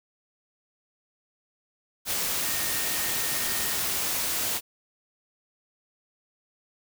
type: tone in noise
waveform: sine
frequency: 1843 Hz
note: A#6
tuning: 20 cents flat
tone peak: -39 dBFS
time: 2.42-3.78 s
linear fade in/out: 50 ms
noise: white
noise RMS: -28 dBFS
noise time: 2.05-4.61 s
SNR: -14 dB
effects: none